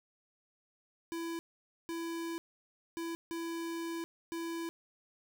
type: tone bursts at uneven times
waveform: square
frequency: 333.4 Hz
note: E4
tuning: 20 cents sharp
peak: -37 dBFS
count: 5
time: 1.12-1.39 / 1.89-2.38 / 2.97-3.15 / 3.31-4.04 / 4.32-4.69 s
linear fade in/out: 0 ms
effects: none